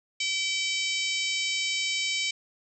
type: harmonic tone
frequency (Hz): 768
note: G5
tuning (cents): -36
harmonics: 3 / 4 / 5 / 6 / 7 / 8 / 9 / 10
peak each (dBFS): -30 / -32 / -35 / -36 / -36 / -41 / -38 / -40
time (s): 0.2-2.31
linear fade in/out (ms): 5
effects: none